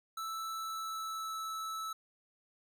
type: tone with pitch glide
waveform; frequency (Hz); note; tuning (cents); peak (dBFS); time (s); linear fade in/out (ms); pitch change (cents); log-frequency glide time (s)
square; 1318.5 to 1309.4; E6 to E6; 0 to -12; -38; 0.17-1.93; 5; -12; 0.56-1.36
effects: none